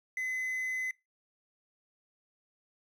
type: tone with quantisation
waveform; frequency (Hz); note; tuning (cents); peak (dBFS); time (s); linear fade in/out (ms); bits
triangle; 2030; B6; +47; -30; 0.17-0.91; 2; 10
effects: noise-tail reverb RT60 0.2 s tail -21 dB re dry